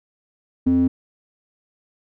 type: tone with band-pass filter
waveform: square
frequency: 87.3 Hz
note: F2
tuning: in tune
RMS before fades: -17 dBFS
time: 0.66-0.88 s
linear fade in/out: 10 ms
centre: 240 Hz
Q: 9.9
effects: none